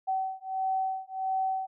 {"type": "beating tone pair", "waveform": "sine", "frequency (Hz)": [761, 762.5], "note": ["F#5", "G5"], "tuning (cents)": [48, -48], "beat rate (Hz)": 1.5, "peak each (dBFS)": -31, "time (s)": [0.07, 1.67], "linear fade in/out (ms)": 20, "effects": []}